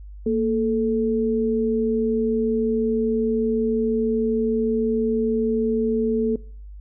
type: tone pair together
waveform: sine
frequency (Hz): 231.4 / 436.8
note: A#3 / A4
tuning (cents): -13 / -13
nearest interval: major seventh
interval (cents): 1100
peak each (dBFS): -21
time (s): 0.26-6.36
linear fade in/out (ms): 5
effects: noise-tail reverb RT60 0.5 s tail -23 dB re dry + added 50 Hz sine -36 dBFS peak until 6.8 s